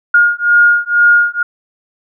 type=beating tone pair; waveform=sine; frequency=1424 / 1426.1 Hz; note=F6 / F6; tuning=+33 / +36 cents; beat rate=2.1 Hz; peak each=-10 dBFS; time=0.14-1.43 s; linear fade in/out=5 ms; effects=none